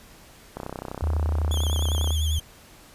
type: click train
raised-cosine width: 1 ms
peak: -18 dBFS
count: 50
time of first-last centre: 0.57-2.106 s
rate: 31.9 Hz
type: tone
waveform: sine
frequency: 77.78 Hz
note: D#2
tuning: in tune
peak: -21 dBFS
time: 1.02-2.39 s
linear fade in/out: 5 ms
type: tone with vibrato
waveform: sawtooth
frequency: 3287 Hz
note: G#7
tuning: 19 cents flat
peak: -28 dBFS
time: 1.51-2.4 s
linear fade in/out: 5 ms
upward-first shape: triangle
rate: 10 Hz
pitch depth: 110 cents each way
effects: pink hiss -50 dBFS RMS until 2.94 s + resampled to 32000 Hz